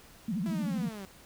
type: tone with vibrato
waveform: sine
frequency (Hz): 196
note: G3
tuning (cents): 0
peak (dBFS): -29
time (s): 0.28-0.89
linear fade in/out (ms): 5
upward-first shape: sine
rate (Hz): 13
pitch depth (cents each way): 290
type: linear sweep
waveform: sawtooth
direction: down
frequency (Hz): 337.6 to 186.9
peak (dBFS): -36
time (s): 0.46-1.05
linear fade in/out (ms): 0
effects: pink hiss -55 dBFS RMS until 1.25 s

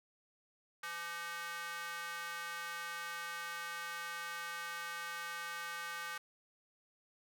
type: tone with high-pass filter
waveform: square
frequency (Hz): 170.4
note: F3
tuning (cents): -42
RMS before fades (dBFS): -43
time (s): 0.83-6.18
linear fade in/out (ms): 5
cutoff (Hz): 1400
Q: 2.4
effects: none

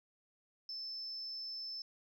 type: tone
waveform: sine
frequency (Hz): 5274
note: E8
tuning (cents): 0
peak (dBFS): -40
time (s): 0.69-1.82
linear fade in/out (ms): 2
effects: tanh soft clip ceiling -36 dBFS

